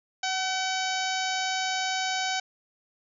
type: harmonic tone with a mistuned harmonic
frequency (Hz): 760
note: F#5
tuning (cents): +46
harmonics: 1 / 2 / 3 / 4 / 5 / 6 / 7 / 8 / 9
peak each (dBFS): -30 / -33 / -35 / -36 / -37 / -38 / -38 / -39 / -40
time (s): 0.23-2.4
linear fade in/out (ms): 5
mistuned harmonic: 1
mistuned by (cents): -22
effects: none